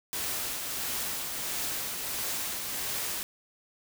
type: noise with tremolo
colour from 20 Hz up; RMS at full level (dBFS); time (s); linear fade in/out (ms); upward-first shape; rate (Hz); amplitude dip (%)
white; -32; 0.13-3.23; 0; triangle; 1.5; 35
effects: none